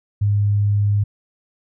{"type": "tone", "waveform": "sine", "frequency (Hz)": 102.5, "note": "G#2", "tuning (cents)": -22, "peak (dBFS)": -14, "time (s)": [0.21, 1.04], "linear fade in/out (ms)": 10, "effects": []}